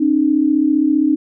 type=tone pair together; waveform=sine; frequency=269.5 / 304.7 Hz; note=C#4 / D#4; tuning=-49 / -36 cents; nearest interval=major second; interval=213 cents; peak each=-16 / -13 dBFS; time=0-1.16 s; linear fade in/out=10 ms; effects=none